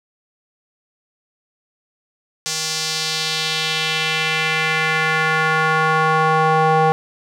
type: tone with band-pass filter sweep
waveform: square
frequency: 158 Hz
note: D#3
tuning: 27 cents sharp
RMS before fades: -18 dBFS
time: 2.46-6.92 s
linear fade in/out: 0 ms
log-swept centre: 6000 to 790 Hz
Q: 1.8
effects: none